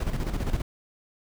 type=noise with tremolo; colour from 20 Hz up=brown; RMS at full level=-25 dBFS; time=0-0.62 s; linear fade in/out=5 ms; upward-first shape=square; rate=15 Hz; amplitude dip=60%; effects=none